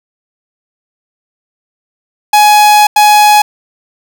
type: tone bursts at uneven times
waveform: 45% pulse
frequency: 839 Hz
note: G#5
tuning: 17 cents sharp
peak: -3 dBFS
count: 2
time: 2.33-2.87 / 2.96-3.42 s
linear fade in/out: 5 ms
effects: none